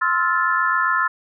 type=chord; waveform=sine; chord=F major seventh; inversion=second; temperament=just; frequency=1047.7 / 1309.6 / 1396.9 / 1746.1 Hz; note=C6 / E6 / F6 / A6; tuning=+2 / -12 / 0 / -14 cents; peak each=-22 dBFS; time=0.01-1.08 s; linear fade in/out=10 ms; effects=none